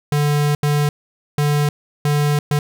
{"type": "tone bursts at uneven times", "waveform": "square", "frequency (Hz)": 146.83, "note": "D3", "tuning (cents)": 0, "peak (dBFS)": -15, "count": 5, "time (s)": [[0.12, 0.55], [0.63, 0.89], [1.38, 1.69], [2.05, 2.39], [2.51, 2.59]], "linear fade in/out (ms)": 2, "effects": []}